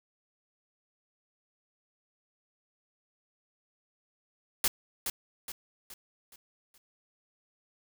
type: noise with echo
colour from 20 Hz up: white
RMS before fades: -26 dBFS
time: 4.64-4.68 s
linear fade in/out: 2 ms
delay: 420 ms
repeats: 5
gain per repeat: -7 dB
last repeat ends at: 6.78 s
effects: none